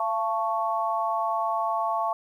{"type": "chord", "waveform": "sine", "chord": "F augmented", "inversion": "none", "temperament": "equal with one note detuned", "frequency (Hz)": [681.3, 880, 1108.7], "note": ["F5", "A5", "C#6"], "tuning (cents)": [-43, 0, 0], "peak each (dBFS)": -28, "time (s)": [0, 2.13], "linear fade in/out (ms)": 2, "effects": ["10-bit"]}